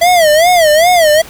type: tone with vibrato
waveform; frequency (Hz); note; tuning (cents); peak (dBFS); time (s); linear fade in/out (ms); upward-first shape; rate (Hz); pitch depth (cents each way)
square; 659.3; E5; 0; -6; 0.01-1.22; 10; sine; 2.5; 170
effects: pink hiss -33 dBFS RMS until 1.29 s